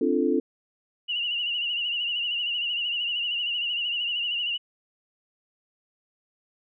sine chord, D minor seventh, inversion third, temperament equal with one note detuned, 261.6 / 293.7 / 344.6 / 440 Hz, C4 / D4 / F4 / A4, 0 / 0 / -23 / 0 cents, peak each -26 dBFS, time 0.01-0.4 s, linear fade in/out 5 ms
sine tone with vibrato, 2861 Hz, F7, 41 cents sharp, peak -25 dBFS, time 1.08-4.58 s, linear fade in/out 20 ms, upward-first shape triangle, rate 13 Hz, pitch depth 78 cents each way
effects none

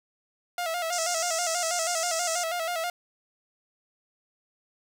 sawtooth tone with vibrato, 679 Hz, F5, 49 cents flat, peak -24 dBFS, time 0.58-2.9 s, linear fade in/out 2 ms, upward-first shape square, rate 6.2 Hz, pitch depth 70 cents each way
pink band-pass noise, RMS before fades -32 dBFS, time 0.92-2.44 s, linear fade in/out 10 ms, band 5100 to 8500 Hz, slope 48 dB/octave
effects none

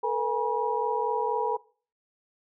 sine tone cluster, 441.6 / 485.8 / 827 / 962 Hz, A4 / B4 / G#5 / B5, +6 / -29 / -8 / -46 cents, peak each -29 / -32 / -32 / -28 dBFS, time 0.03-1.57 s, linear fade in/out 10 ms, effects noise-tail reverb RT60 0.4 s tail -20 dB re dry

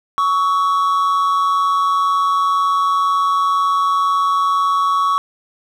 triangle tone pair together, 1120 / 1298 Hz, C#6 / E6, +18 / -27 cents, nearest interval minor third, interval 255 cents, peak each -12 / -20 dBFS, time 0.18-5.18 s, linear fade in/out 0 ms, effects none

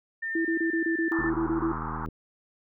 sine tone with pitch glide, 1804 to 1772 Hz, A6 to A6, +43 to +12 cents, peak -29 dBFS, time 0.22-1.3 s, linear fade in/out 10 ms, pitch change -31 cents, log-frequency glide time 0.36-0.99 s
sine tone bursts, 329.6 Hz, E4, in tune, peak -24 dBFS, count 11, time 0.35-1.72 s, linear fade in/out 5 ms, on 100 ms, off 27 ms
white band-pass noise, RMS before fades -36 dBFS, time 1.12-2.06 s, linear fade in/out 0 ms, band 860 to 1300 Hz, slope 48 dB/octave
click train, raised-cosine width 3 ms, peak -25 dBFS, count 72, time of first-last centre 1.19-2.086 s, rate 79.2 Hz
effects none

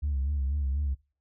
sine tone with vibrato, 70 Hz, C#2, 18 cents sharp, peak -24 dBFS, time 0.02-0.95 s, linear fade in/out 20 ms, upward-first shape sine, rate 4.1 Hz, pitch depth 90 cents each way, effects noise-tail reverb RT60 0.4 s tail -24 dB re dry + tanh soft clip ceiling -23 dBFS

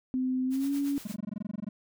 sine tone with pitch glide, 257 to 281.9 Hz, C4 to C#4, -31 to +29 cents, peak -26 dBFS, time 0.14-0.98 s, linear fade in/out 0 ms, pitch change +160 cents, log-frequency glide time 0.46-0.72 s
white noise with tremolo, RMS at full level -45 dBFS, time 0.5-1.17 s, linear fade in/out 50 ms, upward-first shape sine, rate 8.5 Hz, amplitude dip 65%
triangle tone bursts, 207.7 Hz, G#3, in tune, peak -29 dBFS, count 15, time 1.05-1.69 s, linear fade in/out 5 ms, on 24 ms, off 20 ms
effects none

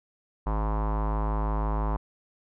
square tone with low-pass filter, 53 Hz, G#1, 36 cents sharp, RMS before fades -27 dBFS, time 0.46-1.97 s, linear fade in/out 10 ms, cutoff 1000 Hz, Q 4.5, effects none

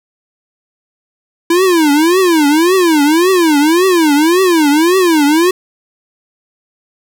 square tone with vibrato, 329.6 Hz, E4, in tune, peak -8 dBFS, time 1.5-5.51 s, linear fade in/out 5 ms, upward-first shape triangle, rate 1.8 Hz, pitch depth 280 cents each way, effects none

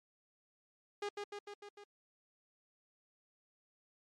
sawtooth tone with echo, 408.8 Hz, G#4, 27 cents flat, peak -33 dBFS, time 1.02-1.09 s, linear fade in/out 5 ms, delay 150 ms, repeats 5, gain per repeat -3 dB, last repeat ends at 1.84 s, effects low-pass 6000 Hz 12 dB/octave + MP3 64 kbps

